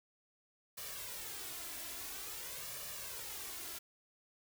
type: noise with flanger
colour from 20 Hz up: white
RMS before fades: -45 dBFS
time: 0.77-3.79 s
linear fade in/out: 10 ms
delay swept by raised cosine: 1.7 to 3 ms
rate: 0.49 Hz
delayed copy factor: +0.6
effects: none